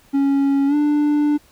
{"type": "tone with pitch glide", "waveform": "triangle", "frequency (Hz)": [277.2, 295.4], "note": ["C#4", "D4"], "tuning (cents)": [0, 10], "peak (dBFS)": -12, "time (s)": [0.13, 1.38], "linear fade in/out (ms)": 20, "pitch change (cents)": 110, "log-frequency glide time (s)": [0.67, 0.75], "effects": ["pink hiss -53 dBFS RMS until 1.51 s"]}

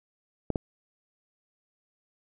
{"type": "clicks", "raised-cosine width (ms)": 2, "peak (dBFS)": -14, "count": 2, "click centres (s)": [0.503, 0.558], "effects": []}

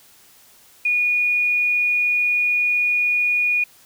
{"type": "tone", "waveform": "sine", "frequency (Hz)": 2451, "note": "D#7", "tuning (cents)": -27, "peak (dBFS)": -16, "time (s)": [0.85, 3.64], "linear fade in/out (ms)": 5, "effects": ["white hiss -51 dBFS RMS until 3.85 s"]}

